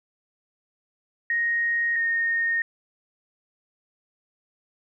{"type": "tone pair in turn", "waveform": "sine", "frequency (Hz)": [1869, 1845.4], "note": ["A#6", "A#6"], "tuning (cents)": [4, -18], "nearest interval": "unison", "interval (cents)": 22, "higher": "first", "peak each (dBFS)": -21, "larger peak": "neither", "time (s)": [[1.3, 1.96], [1.96, 2.62]], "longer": "neither", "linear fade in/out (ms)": 2, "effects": []}